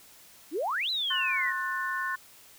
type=exponential two-way sweep; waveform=sine; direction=up then down; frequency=273.9 to 4086 to 1787 Hz; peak=-27 dBFS; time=0.51-1.54 s; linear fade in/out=50 ms; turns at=0.9 s
type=chord; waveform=sine; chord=F# diminished; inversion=second; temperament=just; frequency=1065.6 / 1480 / 1776 Hz; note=C6 / F#6 / A6; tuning=+31 / 0 / +16 cents; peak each=-33 dBFS; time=1.1-2.16 s; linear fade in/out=10 ms
effects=white hiss -54 dBFS RMS until 2.58 s